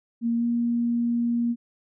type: tone with pitch glide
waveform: sine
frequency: 233.1 to 236.4 Hz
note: A#3 to A#3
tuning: 0 to +24 cents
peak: -21 dBFS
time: 0.21-1.56 s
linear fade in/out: 50 ms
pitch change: +24 cents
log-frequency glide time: 0.37-0.44 s
effects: none